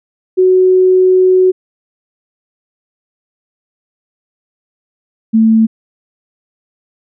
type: tone pair in turn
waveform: sine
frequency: 370.9 / 222.5 Hz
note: F#4 / A3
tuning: +4 / +20 cents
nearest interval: major sixth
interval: 884 cents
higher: first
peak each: -5 dBFS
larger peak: neither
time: 0.37-1.52 / 5.33-5.67 s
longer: first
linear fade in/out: 20 ms
effects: none